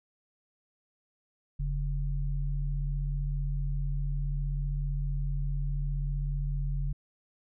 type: tone pair together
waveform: sine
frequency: 42.04 / 141.4 Hz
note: E1 / C#3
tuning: +35 / +35 cents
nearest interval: octave + major sixth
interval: 2100 cents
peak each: -29 / -33 dBFS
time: 1.59-6.93 s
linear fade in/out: 10 ms
effects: none